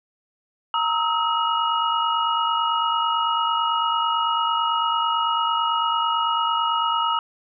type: tone cluster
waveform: sine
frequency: 927 / 1275 / 1324 / 2889 Hz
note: A#5 / D#6 / E6 / F#7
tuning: -10 / +42 / +7 / -42 cents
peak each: -23 / -23 / -29 / -27 dBFS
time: 0.74-7.19 s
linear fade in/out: 2 ms
effects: none